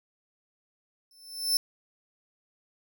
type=tone with exponential growth; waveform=sawtooth; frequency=5300 Hz; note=E8; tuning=9 cents sharp; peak=-17 dBFS; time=1.11-1.57 s; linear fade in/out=1 ms; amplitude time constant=100 ms; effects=none